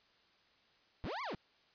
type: linear two-way sweep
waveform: 30% pulse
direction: up then down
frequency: 41.2 to 1171 to 118.4 Hz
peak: -36 dBFS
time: 1.04-1.35 s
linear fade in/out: 0 ms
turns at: 1.22 s
effects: white hiss -69 dBFS RMS until 1.74 s + resampled to 11025 Hz